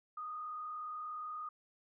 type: tone with frequency modulation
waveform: sine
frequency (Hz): 1234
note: D#6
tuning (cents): -15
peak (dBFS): -40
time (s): 0.17-1.49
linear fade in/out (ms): 5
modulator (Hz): 37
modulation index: 0.62
effects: none